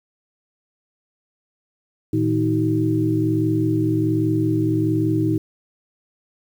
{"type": "tone cluster", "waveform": "sine", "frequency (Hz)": [113.6, 158.5, 315.9, 377.2], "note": ["A#2", "D#3", "D#4", "F#4"], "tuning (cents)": [-44, 32, 26, 33], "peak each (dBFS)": [-22, -26, -19, -27], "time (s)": [2.13, 5.38], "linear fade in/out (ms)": 5, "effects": ["8-bit"]}